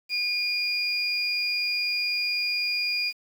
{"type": "tone pair together", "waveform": "sine", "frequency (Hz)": [2428, 4856], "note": ["D#7", "D#8"], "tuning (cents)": [-43, -43], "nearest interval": "octave", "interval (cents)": 1200, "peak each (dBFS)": -26, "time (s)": [0.09, 3.13], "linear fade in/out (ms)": 50, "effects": ["tanh soft clip ceiling -18 dBFS", "8-bit"]}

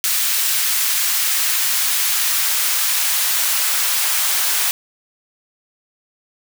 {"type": "noise with high-pass filter sweep", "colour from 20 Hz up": "white", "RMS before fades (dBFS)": -18, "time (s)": [0.04, 4.71], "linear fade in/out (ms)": 0, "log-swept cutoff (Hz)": [1600, 900], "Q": 0.73, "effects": []}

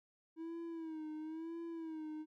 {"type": "tone with vibrato", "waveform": "triangle", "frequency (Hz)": 321.6, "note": "E4", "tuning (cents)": -43, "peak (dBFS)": -40, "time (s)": [0.36, 2.26], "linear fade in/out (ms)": 50, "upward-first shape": "sine", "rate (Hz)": 0.99, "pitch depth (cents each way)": 75, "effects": []}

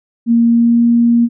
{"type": "tone with pitch glide", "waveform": "sine", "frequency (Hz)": [233.1, 235.4], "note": ["A#3", "A#3"], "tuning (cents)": [0, 17], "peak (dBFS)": -7, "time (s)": [0.26, 1.29], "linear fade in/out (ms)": 50, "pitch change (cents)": 17, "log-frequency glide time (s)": [0.46, 0.84], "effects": []}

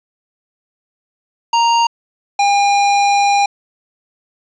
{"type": "tone pair in turn", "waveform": "square", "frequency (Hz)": [932.3, 806.7], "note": ["A#5", "G5"], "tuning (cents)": [0, 49], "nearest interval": "minor third", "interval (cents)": 251, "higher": "first", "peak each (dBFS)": -11, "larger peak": "neither", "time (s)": [[1.53, 1.87], [2.39, 3.46]], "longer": "second", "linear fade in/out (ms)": 5, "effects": ["resampled to 16000 Hz", "7-bit"]}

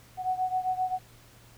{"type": "beating tone pair", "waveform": "sine", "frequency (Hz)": [740, 747.6], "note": ["F#5", "F#5"], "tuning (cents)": [0, 18], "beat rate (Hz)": 7.6, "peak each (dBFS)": [-28, -31], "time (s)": [0.17, 0.99], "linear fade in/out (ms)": 50, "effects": ["added 117 Hz sine -56 dBFS peak until 1.57 s", "pink hiss -56 dBFS RMS until 1.57 s"]}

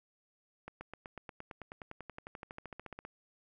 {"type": "accelerating click train", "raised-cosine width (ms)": 0.5, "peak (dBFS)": -29, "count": 27, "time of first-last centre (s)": [0.68, 3.05], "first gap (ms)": 130, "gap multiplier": 0.97, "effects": []}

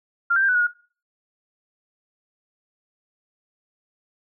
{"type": "tone with pitch steps", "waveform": "sine", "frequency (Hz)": [1392, 1565, 1588, 1492, 1452, 1436], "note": ["F6", "G6", "G6", "F#6", "F#6", "F6"], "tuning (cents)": [-6, -3, 22, 14, -33, 48], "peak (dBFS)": -16, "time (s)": [0.3, 0.672], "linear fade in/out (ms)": 10, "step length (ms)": 62, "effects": ["noise-tail reverb RT60 0.4 s tail -21 dB re dry"]}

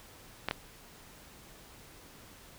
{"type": "clicks", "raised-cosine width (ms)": 0.3, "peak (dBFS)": -14, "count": 2, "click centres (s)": [0.486, 0.511], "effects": ["pink hiss -54 dBFS RMS until 2.58 s"]}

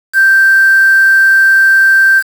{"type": "tone with quantisation", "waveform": "sine", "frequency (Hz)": 1568, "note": "G6", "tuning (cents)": 0, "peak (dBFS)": -4, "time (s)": [0.13, 2.23], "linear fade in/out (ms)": 50, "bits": 4, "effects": []}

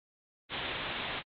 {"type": "low-pass noise", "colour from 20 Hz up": "white", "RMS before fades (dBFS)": -37, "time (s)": [0.49, 1.23], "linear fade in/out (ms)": 50, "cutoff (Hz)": 3800, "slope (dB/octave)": 96, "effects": ["AAC 64 kbps"]}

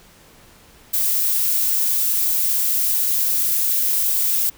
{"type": "noise", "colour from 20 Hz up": "violet", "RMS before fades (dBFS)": -19, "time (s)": [0.93, 4.5], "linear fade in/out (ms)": 10, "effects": ["pink hiss -49 dBFS RMS until 4.57 s"]}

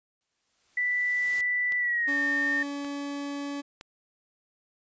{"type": "noise with exponential growth", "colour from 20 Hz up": "white", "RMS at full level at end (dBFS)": -41, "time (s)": [0.21, 1.41], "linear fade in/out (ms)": 0, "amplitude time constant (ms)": 260}
{"type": "tone with pitch glide", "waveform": "sine", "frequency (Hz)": [1975.5, 1822], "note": ["B6", "A#6"], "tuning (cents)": [0, -40], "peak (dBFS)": -24, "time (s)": [0.77, 2.63], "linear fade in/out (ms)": 5, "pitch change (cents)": -140, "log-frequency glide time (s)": [1.78, 2.18]}
{"type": "clicks", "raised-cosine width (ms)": 0.2, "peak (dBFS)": -25, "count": 3, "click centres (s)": [1.722, 2.847, 3.811]}
{"type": "tone", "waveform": "40% pulse", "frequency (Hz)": 284.1, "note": "C#4", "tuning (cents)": 43, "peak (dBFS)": -31, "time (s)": [2.07, 3.62], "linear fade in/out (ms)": 20}
{"effects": ["resampled to 16000 Hz"]}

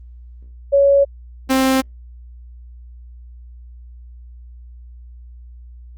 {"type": "tone pair in turn", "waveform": ["sine", "sawtooth"], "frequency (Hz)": [559, 263.8], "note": ["C#5", "C4"], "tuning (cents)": [14, 14], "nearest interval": "octave + minor second", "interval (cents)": 1300, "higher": "first", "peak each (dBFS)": -9, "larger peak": "neither", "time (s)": [[0.72, 1.05], [1.49, 1.82]], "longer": "neither", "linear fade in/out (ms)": 20, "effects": ["added 60 Hz sine -36 dBFS peak until 5.97 s", "Opus 24 kbps"]}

